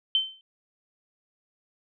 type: tone with exponential decay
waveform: sine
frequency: 3089 Hz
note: G7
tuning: 26 cents flat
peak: -17 dBFS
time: 0.15-0.41 s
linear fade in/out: 1 ms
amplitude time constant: 55 ms
effects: none